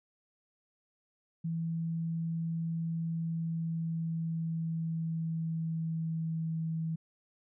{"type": "tone with pitch glide", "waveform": "sine", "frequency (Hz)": [164.81, 161.79], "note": ["E3", "E3"], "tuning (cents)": [0, -32], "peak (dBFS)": -31, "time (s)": [1.44, 6.96], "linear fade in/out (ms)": 10, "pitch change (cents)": -32, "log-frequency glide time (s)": [3.05, 6.57], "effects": []}